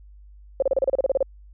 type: tone bursts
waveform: sine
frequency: 537 Hz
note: C5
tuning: 45 cents sharp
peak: -16 dBFS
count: 12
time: 0.6-1.228 s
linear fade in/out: 2 ms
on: 23 ms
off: 32 ms
effects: added 50 Hz sine -44 dBFS peak until 1.53 s